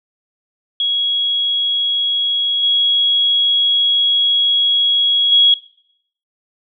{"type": "tone with level steps", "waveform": "sine", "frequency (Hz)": 3322, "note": "G#7", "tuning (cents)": 0, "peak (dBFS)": [-14, -11, -7], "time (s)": [0.8, 5.54], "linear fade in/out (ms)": 2, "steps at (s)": [2.63, 5.32], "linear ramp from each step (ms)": 2, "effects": ["noise-tail reverb RT60 0.7 s tail -19 dB re dry"]}